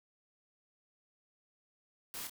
white noise with echo, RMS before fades -43 dBFS, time 2.14-2.27 s, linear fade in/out 0 ms, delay 26 ms, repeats 1, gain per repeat -6 dB, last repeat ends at 2.296 s, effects none

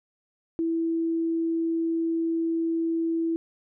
sine tone, 329.6 Hz, E4, in tune, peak -23 dBFS, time 0.59-3.36 s, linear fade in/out 0 ms, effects none

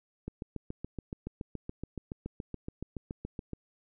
click train, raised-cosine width 3 ms, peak -24 dBFS, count 24, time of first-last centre 0.28-3.533 s, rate 7.07 Hz, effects none

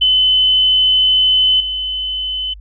sine tone with level steps, 3031 Hz, F#7, 41 cents sharp, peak -9 / -18 dBFS, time 0.01-2.54 s, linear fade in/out 10 ms, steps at 1.6 s, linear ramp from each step 5 ms, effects added 50 Hz sine -33 dBFS peak until 2.6 s

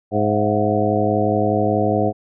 harmonic tone with a mistuned harmonic, 104.9 Hz, G#2, 18 cents sharp, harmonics 1 / 2 / 3 / 4 / 5 / 6 / 7, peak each -23 / -23 / -23 / -23 / -23 / -23 / -23 dBFS, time 0.11-2.13 s, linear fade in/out 50 ms, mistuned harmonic 6, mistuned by +89 cents, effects none

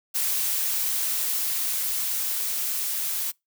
blue noise with level ramp, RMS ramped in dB -25 to -28 dBFS, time 0.14-3.32 s, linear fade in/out 20 ms, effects noise-tail reverb RT60 0.2 s tail -26 dB re dry

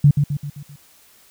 sine tone with echo, 144.4 Hz, D3, 29 cents flat, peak -7 dBFS, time 0.04-0.11 s, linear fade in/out 5 ms, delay 130 ms, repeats 5, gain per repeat -6 dB, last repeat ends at 0.76 s, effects white hiss -52 dBFS RMS until 1.3 s

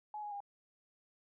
sine tone with pitch steps, 845 / 831 / 809 Hz, G#5 / G#5 / G#5, +30 / +1 / -46 cents, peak -40 dBFS, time 0.14-0.404 s, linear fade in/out 2 ms, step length 88 ms, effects none

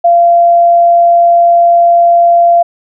sine tone, 688 Hz, F5, 26 cents flat, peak -3 dBFS, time 0.04-2.63 s, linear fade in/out 10 ms, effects none

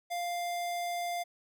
square tone, 698.5 Hz, F5, in tune, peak -33 dBFS, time 0.1-1.24 s, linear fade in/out 20 ms, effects none

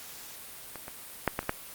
clicks, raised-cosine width 0.5 ms, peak -24 / -24 / -9 / -13 / -30 / -11 dBFS, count 6, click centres 0.757 / 0.881 / 1.277 / 1.391 / 1.429 / 1.494 s, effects white hiss -45 dBFS RMS until 1.74 s + Opus 48 kbps

